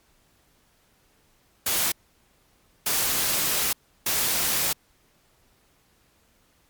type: noise bursts at uneven times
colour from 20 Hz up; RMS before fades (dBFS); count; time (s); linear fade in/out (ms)
white; -24; 3; 1.66-1.92 / 2.86-3.73 / 4.06-4.73; 5
effects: pink hiss -63 dBFS RMS until 6.69 s + MP3 96 kbps